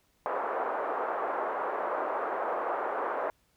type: band-pass noise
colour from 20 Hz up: pink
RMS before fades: -32 dBFS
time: 0.26-3.3 s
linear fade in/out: 0 ms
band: 460 to 1300 Hz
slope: 24 dB/octave
effects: pink hiss -70 dBFS RMS until 3.56 s